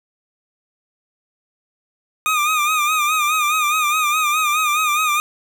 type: tone with vibrato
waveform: 25% pulse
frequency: 1223 Hz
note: D#6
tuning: 30 cents flat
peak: -12 dBFS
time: 2.26-5.2 s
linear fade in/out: 0 ms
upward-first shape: sine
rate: 4.8 Hz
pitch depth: 67 cents each way
effects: none